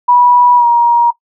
sine tone with pitch glide, 976 to 946.6 Hz, B5 to A#5, -21 to +26 cents, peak -5 dBFS, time 0.08-1.11 s, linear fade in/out 10 ms, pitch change -53 cents, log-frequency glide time 0.56-0.66 s, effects noise-tail reverb RT60 0.1 s tail -19 dB re dry

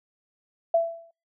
sine tone with exponential decay, 668 Hz, E5, 23 cents sharp, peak -15 dBFS, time 0.74-1.11 s, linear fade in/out 5 ms, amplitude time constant 80 ms, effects noise-tail reverb RT60 0.3 s tail -26 dB re dry

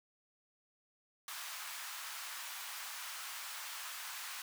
pink high-pass noise, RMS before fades -45 dBFS, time 1.28-4.42 s, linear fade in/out 2 ms, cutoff 980 Hz, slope 24 dB/octave, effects none

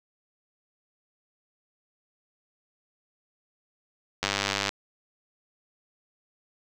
click train, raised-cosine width 0.2 ms, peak -8 dBFS, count 47, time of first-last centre 4.23-4.692 s, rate 99.6 Hz, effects none

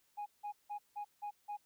sine tone bursts, 827 Hz, G#5, 8 cents flat, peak -37 dBFS, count 6, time 0.17-1.572 s, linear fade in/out 20 ms, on 92 ms, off 170 ms, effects tanh soft clip ceiling -37 dBFS + white hiss -74 dBFS RMS until 1.65 s

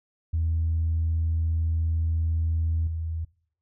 sine tone with level steps, 81.4 Hz, E2, 21 cents flat, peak -21 / -27 dBFS, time 0.33-3.25 s, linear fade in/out 10 ms, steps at 2.87 s, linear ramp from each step 2 ms, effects noise-tail reverb RT60 0.6 s tail -24 dB re dry + tanh soft clip ceiling -18 dBFS

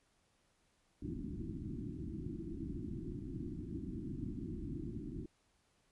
white low-pass noise, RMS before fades -43 dBFS, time 1.02-5.26 s, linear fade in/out 5 ms, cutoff 350 Hz, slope 96 dB/octave, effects pink hiss -75 dBFS RMS until 5.91 s + resampled to 24000 Hz

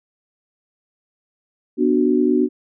sine chord, B minor, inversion none, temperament just, 246.9 / 296.3 / 370.4 Hz, B3 / D4 / F#4, 0 / +15 / +2 cents, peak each -18 dBFS, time 1.77-2.49 s, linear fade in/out 50 ms, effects none

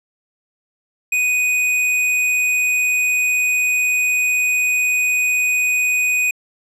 sine tone with tanh clipping, 2489 Hz, D#7, in tune, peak -16 dBFS, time 1.12-6.31 s, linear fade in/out 5 ms, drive 17 dB, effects low-pass 12000 Hz 12 dB/octave

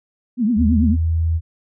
sine tone with vibrato, 226.3 Hz, A3, 49 cents sharp, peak -14 dBFS, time 0.37-0.97 s, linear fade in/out 50 ms, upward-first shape triangle, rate 9.1 Hz, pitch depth 220 cents each way
sine tone with pitch glide, 78.2 to 81.85 Hz, D#2 to E2, +9 to -12 cents, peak -15 dBFS, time 0.56-1.41 s, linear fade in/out 50 ms, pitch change +79 cents, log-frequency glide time 0.69-1.04 s
effects none

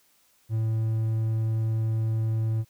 triangle tone, 111.2 Hz, A2, 19 cents sharp, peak -21 dBFS, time 0.49-2.65 s, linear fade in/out 50 ms, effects white hiss -64 dBFS RMS until 2.69 s

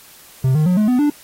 triangle tone with pitch steps, 130.81 / 153.77 / 180.77 / 212.5 / 249.8 / 293.7 Hz, C3 / D#3 / F#3 / G#3 / B3 / D4, 0 / -20 / -40 / +40 / +20 / 0 cents, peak -10 dBFS, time 0.44-1.1 s, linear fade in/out 5 ms, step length 110 ms, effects white hiss -44 dBFS RMS until 1.23 s + AAC 48 kbps

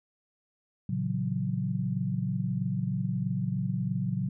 sine chord, F# dominant seventh, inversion first, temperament just, 115.62 / 138.75 / 166.5 / 185 Hz, A#2 / C#3 / E3 / F#3, -14 / +2 / +18 / 0 cents, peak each -33 / -32 / -37 / -31 dBFS, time 0.89-4.29 s, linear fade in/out 5 ms, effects none

